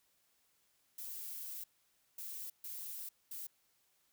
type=noise bursts at uneven times; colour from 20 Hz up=violet; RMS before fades=-45 dBFS; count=4; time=0.98-1.64 / 2.18-2.5 / 2.64-3.09 / 3.31-3.47 s; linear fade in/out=5 ms; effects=white hiss -75 dBFS RMS until 4.12 s